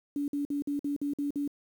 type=tone bursts; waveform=sine; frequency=286.8 Hz; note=D4; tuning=41 cents flat; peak=-28 dBFS; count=8; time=0.16-1.477 s; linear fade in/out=2 ms; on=120 ms; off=51 ms; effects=9-bit

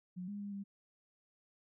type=tone with pitch steps; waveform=sine; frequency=181.2 / 204 / 202.5 / 198.8 Hz; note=F#3 / G#3 / G#3 / G3; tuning=-36 / -31 / -43 / +25 cents; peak=-40 dBFS; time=0.16-0.64 s; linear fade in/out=20 ms; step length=120 ms; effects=none

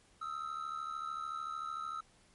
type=ring-modulated tone; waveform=triangle; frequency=1300 Hz; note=E6; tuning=24 cents flat; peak=-33 dBFS; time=0.21-2.01 s; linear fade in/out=10 ms; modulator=36.7 Hz; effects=pink hiss -66 dBFS RMS until 2.34 s + MP3 48 kbps

